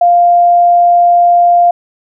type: tone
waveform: sine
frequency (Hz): 698.5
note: F5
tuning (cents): 0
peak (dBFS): -4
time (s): 0.01-1.71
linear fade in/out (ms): 5
effects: none